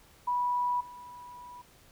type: tone with level steps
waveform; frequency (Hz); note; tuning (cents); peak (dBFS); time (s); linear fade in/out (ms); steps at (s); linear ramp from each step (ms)
sine; 980; B5; -14; -26 / -44; 0.27-1.62; 10; 0.8; 10
effects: pink hiss -59 dBFS RMS until 1.91 s